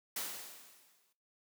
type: noise with exponential decay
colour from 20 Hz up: white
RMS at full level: -37 dBFS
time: 0.16-1.13 s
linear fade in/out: 5 ms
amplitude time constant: 210 ms
effects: noise-tail reverb RT60 0.3 s tail -17 dB re dry + high-pass 200 Hz 12 dB/octave